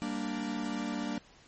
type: chord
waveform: 45% pulse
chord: G minor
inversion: none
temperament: equal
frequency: 196 / 233.1 / 293.7 Hz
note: G3 / Bb3 / D4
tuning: 0 / 0 / 0 cents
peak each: -39 / -36 / -37 dBFS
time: 0.02-1.18 s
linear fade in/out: 0 ms
effects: pink hiss -59 dBFS RMS until 1.47 s + MP3 32 kbps